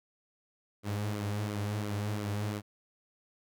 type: tone with flanger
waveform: sawtooth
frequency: 103.83 Hz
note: G#2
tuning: in tune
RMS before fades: -34 dBFS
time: 0.83-2.62 s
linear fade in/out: 50 ms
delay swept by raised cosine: 1.1 to 6.8 ms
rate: 2.9 Hz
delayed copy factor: -0.55
effects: none